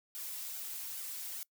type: noise with flanger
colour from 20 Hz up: blue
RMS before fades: -42 dBFS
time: 0.15-1.43 s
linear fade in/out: 0 ms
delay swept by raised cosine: 1.3 to 4.1 ms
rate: 2.4 Hz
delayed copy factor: +0.65
effects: noise-tail reverb RT60 0.1 s tail -23 dB re dry